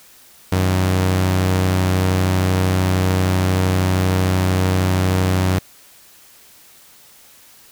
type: tone pair together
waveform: sawtooth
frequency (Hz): 92.95 / 155.56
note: F#2 / D#3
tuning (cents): +8 / 0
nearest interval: major sixth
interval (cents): 892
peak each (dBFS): -11 / -22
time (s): 0.52-5.59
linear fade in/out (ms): 5
effects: white hiss -47 dBFS RMS until 7.71 s